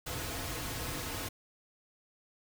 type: noise with comb filter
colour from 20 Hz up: pink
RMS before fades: -38 dBFS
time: 0.06-1.29 s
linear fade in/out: 10 ms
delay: 5.1 ms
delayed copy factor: -0.65
effects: none